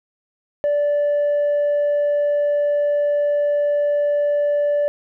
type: tone with tanh clipping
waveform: triangle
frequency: 583 Hz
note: D5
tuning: 13 cents flat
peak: -16 dBFS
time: 0.64-4.88 s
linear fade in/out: 0 ms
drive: 6 dB
effects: none